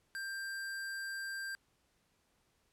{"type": "tone with sample-and-hold", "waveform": "sine", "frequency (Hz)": 1585, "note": "G6", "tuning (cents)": 19, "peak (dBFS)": -38, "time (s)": [0.15, 1.55], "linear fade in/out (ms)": 0, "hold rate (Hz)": 6300, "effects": ["pink hiss -75 dBFS RMS until 2.72 s", "low-pass 12000 Hz 12 dB/octave"]}